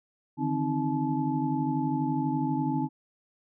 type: tone cluster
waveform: sine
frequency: 147.3 / 159.4 / 262.5 / 311 / 863 Hz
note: D3 / D#3 / C4 / D#4 / A5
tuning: +6 / +42 / +6 / -1 / -34 cents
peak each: -32 / -37 / -29 / -31 / -33 dBFS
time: 0.37-2.89 s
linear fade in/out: 50 ms
effects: none